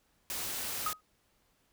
white noise, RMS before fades -37 dBFS, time 0.3-0.93 s, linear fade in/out 0 ms
sine tone with exponential decay, 1257 Hz, D#6, 17 cents sharp, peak -27 dBFS, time 0.86-1.01 s, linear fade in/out 5 ms, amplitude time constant 32 ms
effects pink hiss -72 dBFS RMS until 1.72 s

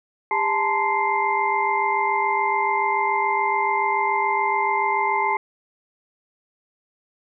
sine tone cluster, 401.9 / 870 / 917 / 1035 / 2094 Hz, G4 / A5 / A#5 / C6 / C7, +43 / -20 / -29 / -19 / +1 cents, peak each -29 / -22 / -29 / -25 / -25 dBFS, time 0.31-5.37 s, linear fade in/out 2 ms, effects none

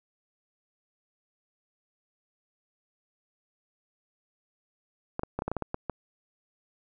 clicks, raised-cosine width 1 ms, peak -16 dBFS, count 10, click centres 5.194 / 5.234 / 5.39 / 5.421 / 5.48 / 5.516 / 5.567 / 5.623 / 5.744 / 5.897 s, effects none

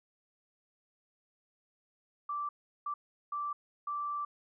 sine tone bursts at uneven times, 1169 Hz, D6, 8 cents flat, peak -33 dBFS, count 4, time 2.29-2.49 / 2.86-2.94 / 3.32-3.53 / 3.87-4.25 s, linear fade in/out 5 ms, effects none

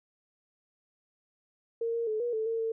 sine tone with pitch steps, 460.8 / 464.6 / 432.6 / 479.8 / 439.4 / 454.9 / 450.2 Hz, A#4 / A#4 / A4 / A#4 / A4 / A#4 / A4, -20 / -6 / -29 / +50 / -2 / -42 / +40 cents, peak -28 dBFS, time 1.81-2.72 s, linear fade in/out 5 ms, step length 130 ms, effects none

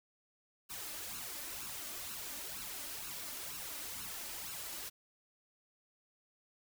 white noise with flanger, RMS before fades -44 dBFS, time 0.69-4.9 s, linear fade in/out 20 ms, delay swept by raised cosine 0.73 to 3.43 ms, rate 2.1 Hz, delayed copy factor +0.65, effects none

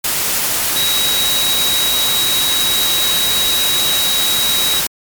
sine tone in noise, 3833 Hz, A#7, 47 cents sharp, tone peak -15 dBFS, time 0.76-4.8 s, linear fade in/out 5 ms, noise white, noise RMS -17 dBFS, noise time 0.04-4.87 s, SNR -1 dB, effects MP3 96 kbps

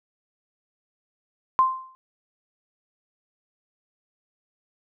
sine tone with exponential decay, 1044 Hz, C6, 4 cents flat, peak -12 dBFS, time 1.59-1.95 s, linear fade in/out 0 ms, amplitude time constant 77 ms, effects none

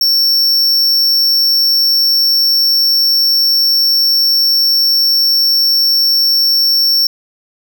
square tone, 5450 Hz, F8, 43 cents flat, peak -9 dBFS, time 0.01-7.07 s, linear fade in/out 2 ms, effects none

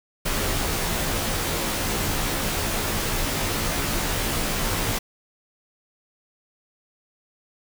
pink noise with comb filter, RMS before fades -25 dBFS, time 0.25-4.99 s, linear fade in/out 10 ms, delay 16 ms, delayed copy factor -0.9, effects none

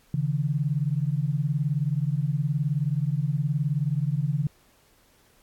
sine beating tone pair, 138.59 / 157.59 Hz, C#3 / D#3, 0 / +22 cents, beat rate 19 Hz, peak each -25 / -26 dBFS, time 0.14-4.47 s, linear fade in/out 2 ms, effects pink hiss -61 dBFS RMS until 5.42 s + AAC 64 kbps

